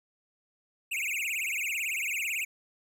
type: tone with vibrato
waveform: square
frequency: 2440 Hz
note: D#7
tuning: 34 cents flat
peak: -30 dBFS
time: 0.91-2.45 s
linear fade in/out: 10 ms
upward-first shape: triangle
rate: 18 Hz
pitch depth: 270 cents each way
effects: none